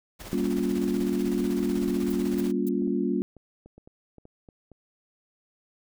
pink noise with tremolo, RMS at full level -40 dBFS, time 0.19-2.52 s, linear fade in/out 20 ms, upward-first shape square, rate 16 Hz, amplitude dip 45%
sine chord, G half-diminished seventh, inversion none, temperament just, 196 / 235.2 / 282.2 / 352.8 Hz, G3 / Bb3 / Db4 / F4, 0 / +16 / +31 / +18 cents, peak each -29 dBFS, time 0.33-3.22 s, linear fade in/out 0 ms
violet noise bursts, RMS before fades -41 dBFS, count 3, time 2.1-2.689 s, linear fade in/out 2 ms, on 23 ms, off 260 ms
clicks, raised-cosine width 2 ms, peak -35 dBFS, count 10, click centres 2.821 / 2.875 / 3.367 / 3.66 / 3.78 / 3.875 / 4.183 / 4.254 / 4.488 / 4.717 s
effects none

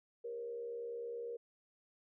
sine tone with frequency modulation, 470.7 Hz, A#4, 17 cents sharp, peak -40 dBFS, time 0.24-1.37 s, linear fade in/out 10 ms, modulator 70.9 Hz, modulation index 0.51, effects none

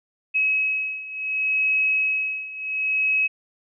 sine beating tone pair, 2559 / 2559.69 Hz, D#7 / D#7, +48 / +48 cents, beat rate 0.69 Hz, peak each -25 / -22 dBFS, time 0.34-3.28 s, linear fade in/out 20 ms, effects none

